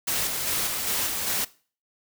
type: noise with tremolo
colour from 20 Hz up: white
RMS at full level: -26 dBFS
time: 0.07-1.45 s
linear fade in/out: 10 ms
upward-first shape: square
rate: 2.5 Hz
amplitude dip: 30%
effects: noise-tail reverb RT60 0.4 s tail -20 dB re dry